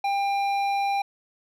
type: tone with hard clipping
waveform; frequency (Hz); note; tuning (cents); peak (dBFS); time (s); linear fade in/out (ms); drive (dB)
sine; 797; G5; +28; -24; 0.04-1.02; 5; 10
effects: none